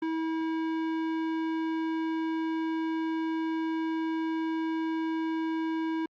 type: tone with tanh clipping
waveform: sine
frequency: 322.7 Hz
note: E4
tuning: 37 cents flat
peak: -30 dBFS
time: 0.02-6.06 s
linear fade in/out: 5 ms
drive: 16 dB
effects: Opus 32 kbps